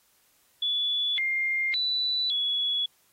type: tone with pitch steps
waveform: sine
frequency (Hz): 3433 / 2113 / 3971 / 3381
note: A7 / C7 / B7 / G#7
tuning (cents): -43 / +16 / +9 / +30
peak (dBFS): -24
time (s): 0.62-2.86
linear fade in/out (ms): 5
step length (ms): 560
effects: white hiss -65 dBFS RMS until 3.12 s + AAC 48 kbps